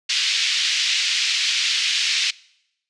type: band-pass noise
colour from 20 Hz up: pink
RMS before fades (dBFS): -21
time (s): 0.09-2.31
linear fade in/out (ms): 10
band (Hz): 2400 to 5500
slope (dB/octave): 24
effects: noise-tail reverb RT60 0.8 s tail -23 dB re dry + resampled to 22050 Hz